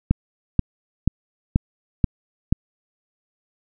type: click train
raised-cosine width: 5 ms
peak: -3 dBFS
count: 6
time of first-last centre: 0.11-2.525 s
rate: 2.07 Hz
effects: none